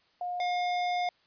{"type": "tone pair in turn", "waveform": ["sine", "square"], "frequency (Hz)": [714, 714], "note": ["F5", "F5"], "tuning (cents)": [38, 38], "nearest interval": "unison", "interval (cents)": 0, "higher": "neither", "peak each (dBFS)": [-31, -28], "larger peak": "second", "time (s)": [[0.21, 0.4], [0.4, 1.09]], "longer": "second", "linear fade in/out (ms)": 2, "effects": ["white hiss -67 dBFS RMS until 1.26 s", "resampled to 11025 Hz"]}